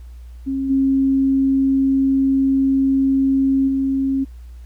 sine tone with level steps, 270 Hz, C#4, 45 cents flat, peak -19 / -13 / -16 dBFS, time 0.46-4.25 s, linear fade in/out 20 ms, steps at 0.69 / 3.67 s, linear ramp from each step 20 ms, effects added 60 Hz sine -34 dBFS peak until 4.65 s + pink hiss -58 dBFS RMS until 4.65 s

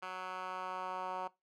10% pulse tone with band-pass filter sweep, 185 Hz, F#3, in tune, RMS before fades -41 dBFS, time 0.02-1.28 s, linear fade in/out 10 ms, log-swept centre 1600 to 910 Hz, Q 1.7, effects noise-tail reverb RT60 0.2 s tail -20 dB re dry

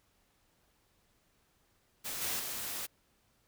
white noise with level steps, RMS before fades -39 / -35 / -39 dBFS, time 2.04-2.87 s, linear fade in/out 20 ms, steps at 2.21 / 2.39 s, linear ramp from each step 10 ms, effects pink hiss -72 dBFS RMS until 3.47 s

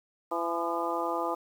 harmonic tone with a mistuned harmonic, 168.7 Hz, E3, 40 cents sharp, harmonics 2 / 3 / 4 / 5 / 6 / 7, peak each -35 / -35 / -35 / -35 / -35 / -35 dBFS, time 0.31-1.35 s, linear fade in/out 10 ms, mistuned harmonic 7, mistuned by +45 cents, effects 9-bit

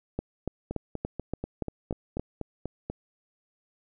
two click trains, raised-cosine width 2 ms, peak -19 / -16 dBFS, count 10 / 8, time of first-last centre 0.71-2.9 / 0.19-2.196 s, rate 4.11 / 3.49 Hz, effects none

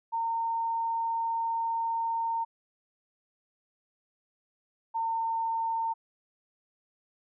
sine tone pair in turn, 915 / 908.2 Hz, A#5 / A#5, -32 / -45 cents, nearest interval unison, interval 13 cents, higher first, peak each -27 dBFS, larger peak neither, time 0.12-2.45 / 4.94-5.94 s, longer first, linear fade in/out 20 ms, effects none

